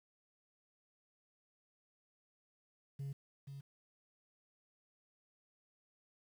sine tone with echo, 138.59 Hz, C#3, in tune, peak -37 dBFS, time 2.99-3.13 s, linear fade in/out 10 ms, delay 480 ms, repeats 1, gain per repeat -8 dB, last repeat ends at 3.61 s, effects tanh soft clip ceiling -39 dBFS + 11-bit

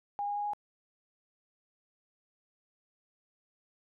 sine tone with pitch steps, 814 / 818.7 / 823.5 / 828.2 Hz, G#5 / G#5 / G#5 / G#5, -35 / -25 / -15 / -5 cents, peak -31 dBFS, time 0.19-0.534 s, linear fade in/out 0 ms, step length 86 ms, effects none

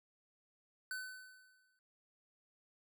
square tone with exponential decay, 1512 Hz, F#6, 37 cents sharp, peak -39 dBFS, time 0.91-1.79 s, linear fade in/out 1 ms, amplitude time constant 190 ms, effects none

